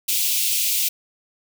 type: high-pass noise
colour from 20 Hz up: white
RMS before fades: -21 dBFS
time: 0.08-0.89 s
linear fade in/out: 10 ms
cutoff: 2400 Hz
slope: 48 dB/octave
effects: none